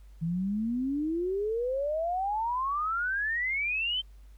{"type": "exponential sweep", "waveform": "sine", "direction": "up", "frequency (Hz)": [160, 3136], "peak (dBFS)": -27, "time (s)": [0.21, 4.02], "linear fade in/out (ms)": 20, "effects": ["added 50 Hz sine -48 dBFS peak until 4.37 s", "pink hiss -68 dBFS RMS until 4.37 s"]}